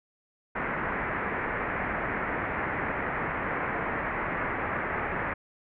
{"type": "low-pass noise", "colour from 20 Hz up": "white", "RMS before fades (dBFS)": -31, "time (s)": [0.55, 5.34], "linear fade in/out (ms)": 10, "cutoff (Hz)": 2100, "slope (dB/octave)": 48, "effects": []}